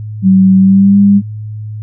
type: tone with pitch glide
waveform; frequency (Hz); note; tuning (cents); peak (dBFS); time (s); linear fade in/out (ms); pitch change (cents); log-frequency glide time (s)
sine; 190 to 200.8; F#3 to G3; +46 to +42; -3; 0.22-1.22; 50; +96; 0.57-0.99
effects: added 107 Hz sine -20 dBFS peak until 1.82 s